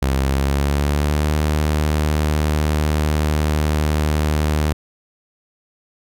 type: tone with pitch glide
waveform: sawtooth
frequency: 67.3 to 75.98 Hz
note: C2 to D#2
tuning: +49 to -41 cents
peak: -12 dBFS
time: 0.02-4.73 s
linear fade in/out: 5 ms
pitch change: +210 cents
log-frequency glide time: 0.23-1.31 s
effects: none